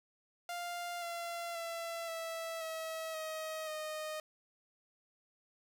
sawtooth tone with pitch steps, 698.5 / 684.5 / 670.8 / 657.4 / 644.2 / 631.3 / 618.7 Hz, F5 / F5 / E5 / E5 / E5 / D#5 / D#5, 0 / -35 / +30 / -5 / -40 / +25 / -10 cents, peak -35 dBFS, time 0.49-4.2 s, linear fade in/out 2 ms, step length 530 ms, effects none

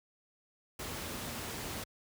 sine tone in noise, 236 Hz, A#3, 22 cents sharp, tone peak -48 dBFS, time 1.09-1.4 s, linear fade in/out 5 ms, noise pink, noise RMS -40 dBFS, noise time 0.79-1.84 s, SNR -11 dB, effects high-pass 60 Hz 12 dB/octave

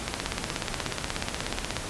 two click trains, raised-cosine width 0.2 ms, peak -10 / -20 dBFS, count 29 / 15, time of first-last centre 0.08-1.767 / 0.66-1.646 s, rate 16.6 / 14.2 Hz, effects pink hiss -35 dBFS RMS until 1.89 s + resampled to 24000 Hz

